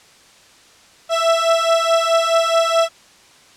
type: beating tone pair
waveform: 30% pulse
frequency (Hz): 660 / 664.7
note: E5 / E5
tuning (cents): +2 / +14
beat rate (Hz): 4.7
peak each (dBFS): -14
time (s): 1.09-2.89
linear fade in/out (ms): 50
effects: white hiss -48 dBFS RMS until 3.56 s + low-pass 7000 Hz 12 dB/octave